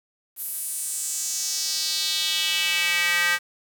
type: tone with high-pass filter sweep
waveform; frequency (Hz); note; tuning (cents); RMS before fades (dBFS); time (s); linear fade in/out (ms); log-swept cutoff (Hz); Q
square; 175; F3; +4; -25; 0.36-3.39; 50; 12000 to 1700; 2.9
effects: 7-bit